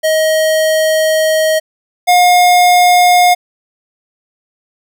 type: tone pair in turn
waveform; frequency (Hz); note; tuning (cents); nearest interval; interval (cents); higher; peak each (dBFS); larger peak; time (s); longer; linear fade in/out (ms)
square; 630 / 715.2; D#5 / F5; +21 / +41; major second; 220; second; -10 / -6; second; 0.03-1.6 / 2.07-3.35; first; 20
effects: none